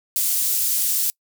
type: high-pass noise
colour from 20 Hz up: pink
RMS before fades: -21 dBFS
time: 0.16-1.1 s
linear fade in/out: 0 ms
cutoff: 9100 Hz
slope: 12 dB/octave
effects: noise-tail reverb RT60 0.1 s tail -26 dB re dry